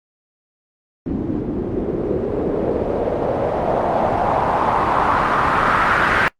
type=noise with low-pass filter sweep; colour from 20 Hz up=white; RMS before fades=-18 dBFS; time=1.06-6.28 s; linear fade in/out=0 ms; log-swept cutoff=270 to 1600 Hz; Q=2.8; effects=noise-tail reverb RT60 0.1 s tail -24 dB re dry + Opus 48 kbps